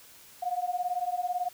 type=beating tone pair; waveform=sine; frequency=710 / 728 Hz; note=F5 / F#5; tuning=+28 / -28 cents; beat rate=18 Hz; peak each=-31 dBFS; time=0.42-1.49 s; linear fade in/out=10 ms; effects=white hiss -53 dBFS RMS until 1.53 s